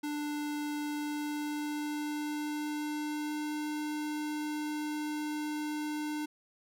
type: tone with pitch glide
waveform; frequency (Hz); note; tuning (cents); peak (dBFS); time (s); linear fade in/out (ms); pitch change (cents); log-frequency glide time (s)
square; 295.8 to 301.3; D4 to D4; +13 to +44; -34; 0.03-6.26; 10; +31; 0.83-3.67
effects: none